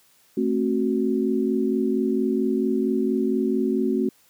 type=chord; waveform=sine; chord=F# diminished; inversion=first; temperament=just; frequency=222 / 266.4 / 370 Hz; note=A3 / C4 / F#4; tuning=+16 / +31 / 0 cents; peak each=-24 dBFS; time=0.37-4.09 s; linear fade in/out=5 ms; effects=white hiss -59 dBFS RMS until 4.29 s + high-pass 80 Hz 12 dB/octave